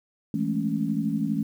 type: chord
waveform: sine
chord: A major seventh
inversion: second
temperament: equal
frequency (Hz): 164.81 / 207.7 / 220 / 277.2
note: E3 / G#3 / A3 / C#4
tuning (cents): 0 / 0 / 0 / 0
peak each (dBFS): -30 / -29 / -28 / -29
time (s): 0.34-1.43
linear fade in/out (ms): 2
effects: 9-bit